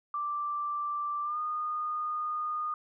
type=tone with pitch glide; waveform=sine; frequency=1174.7 to 1226 Hz; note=D6 to D#6; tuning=0 to -26 cents; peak=-30 dBFS; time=0.14-2.74 s; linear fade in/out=2 ms; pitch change=+74 cents; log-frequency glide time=1.23-1.39 s; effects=none